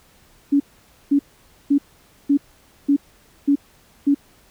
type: tone bursts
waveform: sine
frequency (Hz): 283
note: C#4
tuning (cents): +36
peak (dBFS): -12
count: 7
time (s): 0.52-4.147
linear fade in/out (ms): 10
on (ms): 81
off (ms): 510
effects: pink hiss -54 dBFS RMS until 4.5 s